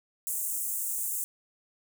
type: high-pass noise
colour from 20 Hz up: pink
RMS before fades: -32 dBFS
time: 0.27-1.24 s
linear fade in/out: 0 ms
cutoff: 7300 Hz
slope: 48 dB/octave
effects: none